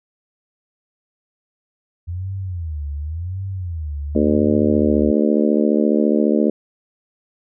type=tone with vibrato; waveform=sine; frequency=83.4 Hz; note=E2; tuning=21 cents sharp; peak=-23 dBFS; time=2.07-5.12 s; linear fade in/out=20 ms; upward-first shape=sine; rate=0.9 Hz; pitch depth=260 cents each way
type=harmonic tone; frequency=74.6 Hz; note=D2; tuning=28 cents sharp; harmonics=3 / 4 / 5 / 6 / 7 / 8; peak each=-17 / -19 / -21 / -23 / -24 / -25 dBFS; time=4.15-6.5 s; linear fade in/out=5 ms
effects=none